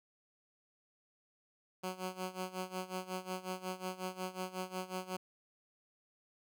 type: tone with tremolo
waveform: 10% pulse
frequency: 185 Hz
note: F#3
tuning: in tune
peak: -28 dBFS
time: 1.83-5.17 s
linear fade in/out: 10 ms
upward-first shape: sine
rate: 5.5 Hz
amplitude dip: 85%
effects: none